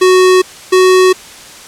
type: tone pair in turn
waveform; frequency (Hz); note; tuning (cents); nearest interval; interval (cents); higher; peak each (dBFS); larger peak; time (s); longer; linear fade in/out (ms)
square; 370 / 371.3; F#4 / F#4; 0 / +6; unison; 6; second; -5; neither; 0.01-0.42 / 0.72-1.13; neither; 10
effects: white hiss -33 dBFS RMS until 1.67 s + low-pass 9000 Hz 12 dB/octave